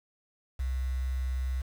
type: tone with quantisation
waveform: sine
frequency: 64.5 Hz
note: C2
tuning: 24 cents flat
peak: -28 dBFS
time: 0.59-1.62 s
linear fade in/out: 10 ms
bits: 8
effects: none